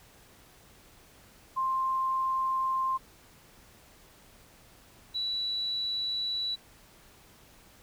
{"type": "tone pair in turn", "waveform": "sine", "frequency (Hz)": [1052, 3939], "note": ["C6", "B7"], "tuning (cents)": [9, -5], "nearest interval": "octave + major seventh", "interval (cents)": 2286, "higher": "second", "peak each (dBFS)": [-26, -29], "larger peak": "first", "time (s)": [[1.56, 2.98], [5.14, 6.56]], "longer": "neither", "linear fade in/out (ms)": 20, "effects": ["pink hiss -57 dBFS RMS until 7.82 s"]}